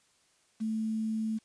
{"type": "tone with quantisation", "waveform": "sine", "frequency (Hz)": 220, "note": "A3", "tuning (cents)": 0, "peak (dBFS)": -29, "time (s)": [0.6, 1.39], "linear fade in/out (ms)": 20, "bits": 9, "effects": ["white hiss -68 dBFS RMS until 1.44 s", "resampled to 22050 Hz"]}